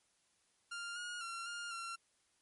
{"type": "tone with pitch steps", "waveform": "sawtooth", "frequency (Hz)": [1398, 1436, 1368, 1409, 1366], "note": ["F6", "F6", "F6", "F6", "F6"], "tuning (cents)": [1, 48, -36, 15, -39], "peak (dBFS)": -38, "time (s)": [0.71, 1.96], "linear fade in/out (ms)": 10, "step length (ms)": 250, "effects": ["white hiss -75 dBFS RMS until 2.41 s", "MP3 48 kbps"]}